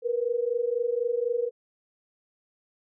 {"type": "tone pair together", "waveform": "sine", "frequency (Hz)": [466.2, 490.2], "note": ["A#4", "B4"], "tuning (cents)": [0, -13], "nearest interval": "minor second", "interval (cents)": 87, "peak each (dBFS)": -27, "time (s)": [0.02, 1.51], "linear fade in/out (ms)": 50, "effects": []}